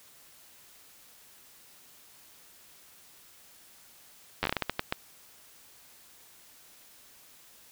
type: slowing click train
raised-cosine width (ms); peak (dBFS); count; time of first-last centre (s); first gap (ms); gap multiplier
0.3; -11; 11; 4.43-4.925; 10; 1.33
effects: white hiss -56 dBFS RMS until 7.71 s